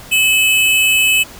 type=tone pair together; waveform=square; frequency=2586 / 3006 Hz; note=E7 / F#7; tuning=-34 / +27 cents; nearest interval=minor third; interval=261 cents; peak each=-12 / -16 dBFS; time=0.11-1.24 s; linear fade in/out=20 ms; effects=pink hiss -36 dBFS RMS until 1.39 s